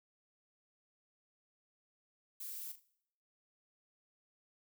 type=noise with echo; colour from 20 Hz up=violet; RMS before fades=-45 dBFS; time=2.4-2.72 s; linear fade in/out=5 ms; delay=39 ms; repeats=2; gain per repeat=-10 dB; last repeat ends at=2.798 s; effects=noise-tail reverb RT60 0.7 s tail -20 dB re dry